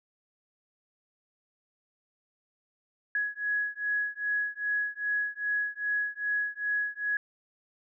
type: beating tone pair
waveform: sine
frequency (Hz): 1674 / 1676.5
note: G#6 / G#6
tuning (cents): +13 / +16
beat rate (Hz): 2.5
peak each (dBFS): -31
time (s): 3.15-7.17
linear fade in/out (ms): 2
effects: none